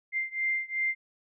sine beating tone pair, 2093 / 2095.7 Hz, C7 / C7, 0 / +2 cents, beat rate 2.7 Hz, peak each -30 / -31 dBFS, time 0.12-0.95 s, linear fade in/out 50 ms, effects none

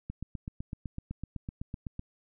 click train, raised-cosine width 5 ms, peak -24 dBFS, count 16, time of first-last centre 0.1-1.994 s, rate 7.92 Hz, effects none

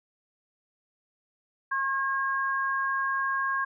sine tone pair together, 1081 / 1624.8 Hz, C#6 / G#6, -44 / -38 cents, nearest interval perfect fifth, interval 706 cents, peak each -28 / -28 dBFS, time 1.71-3.65 s, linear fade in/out 10 ms, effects none

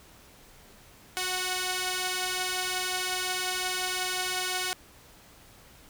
5% pulse tone pair together, 367.2 / 740 Hz, F#4 / F#5, -13 / 0 cents, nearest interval octave, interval 1213 cents, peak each -20 dBFS, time 1.17-4.73 s, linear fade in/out 0 ms, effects pink hiss -54 dBFS RMS until 5.89 s

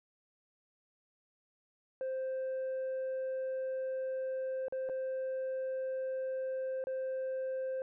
sine tone with dropouts, 523.3 Hz, C5, in tune, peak -31 dBFS, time 2.01-7.82 s, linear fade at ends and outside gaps 1 ms, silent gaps 4.683-4.724 / 4.89-4.896 / 6.84-6.87 s, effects tanh soft clip ceiling -33 dBFS

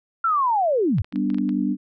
sine linear sweep, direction down, 1381 to 70.2 Hz, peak -17 dBFS, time 0.24-1.02 s, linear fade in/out 5 ms
clicks, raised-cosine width 0.3 ms, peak -25 dBFS, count 8, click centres 0.984 / 1.045 / 1.125 / 1.159 / 1.302 / 1.345 / 1.384 / 1.492 s
sine chord, G major, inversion none, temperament equal, 196 / 246.9 / 293.7 Hz, G3 / B3 / D4, 0 / 0 / 0 cents, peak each -24 dBFS, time 1.12-1.77 s, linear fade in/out 50 ms
effects none

